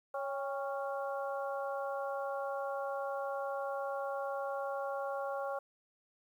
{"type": "harmonic tone with a mistuned harmonic", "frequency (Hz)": 277.2, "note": "C#4", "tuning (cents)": 0, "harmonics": [2, 3, 4, 5], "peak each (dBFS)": [-37, -41, -43, -45], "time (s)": [0.14, 5.59], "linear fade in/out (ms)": 5, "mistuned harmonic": 3, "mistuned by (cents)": -55, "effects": ["11-bit"]}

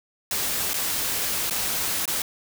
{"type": "noise with dropouts", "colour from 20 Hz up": "white", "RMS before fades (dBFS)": -26, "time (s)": [0.31, 2.22], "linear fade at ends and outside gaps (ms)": 2, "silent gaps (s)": [[0.734, 0.741], [1.499, 1.508], [2.056, 2.077]], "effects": []}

